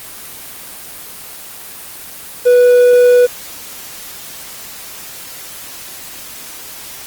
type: tone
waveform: triangle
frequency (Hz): 491.2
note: B4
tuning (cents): -9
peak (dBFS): -3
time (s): 2.45-3.27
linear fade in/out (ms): 20
effects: white hiss -31 dBFS RMS until 7.06 s + Opus 24 kbps